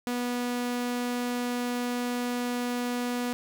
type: tone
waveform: sawtooth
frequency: 244.3 Hz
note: B3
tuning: 19 cents flat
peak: -24 dBFS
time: 0.07-3.33 s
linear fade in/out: 0 ms
effects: none